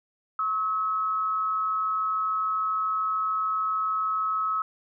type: tone pair together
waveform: sine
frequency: 1100 / 1286.8 Hz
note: C#6 / E6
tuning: -14 / -42 cents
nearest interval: minor third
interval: 272 cents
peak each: -35 / -24 dBFS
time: 0.39-4.62 s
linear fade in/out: 2 ms
effects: none